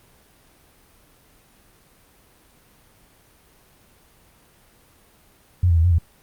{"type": "tone with pitch steps", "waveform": "sine", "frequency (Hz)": [89.5, 84.2, 81.3, 88.8, 83], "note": ["F2", "E2", "E2", "F2", "E2"], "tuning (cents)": [43, 37, -23, 29, 12], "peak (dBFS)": -13, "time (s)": [5.63, 5.985], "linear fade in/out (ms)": 5, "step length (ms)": 71, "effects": ["pink hiss -55 dBFS RMS until 6.22 s", "Opus 32 kbps"]}